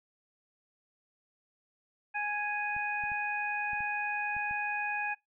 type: harmonic tone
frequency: 830.6 Hz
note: G#5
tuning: in tune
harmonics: 1 / 2 / 3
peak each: -35 / -35 / -35 dBFS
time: 2.14-5.15 s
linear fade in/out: 20 ms
type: clicks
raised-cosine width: 5 ms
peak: -38 dBFS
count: 7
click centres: 2.765 / 3.038 / 3.118 / 3.733 / 3.806 / 4.366 / 4.511 s
effects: noise-tail reverb RT60 0.2 s tail -24 dB re dry